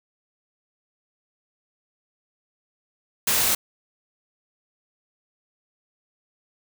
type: noise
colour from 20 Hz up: white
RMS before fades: -21 dBFS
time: 3.27-3.55 s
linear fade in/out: 5 ms
effects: none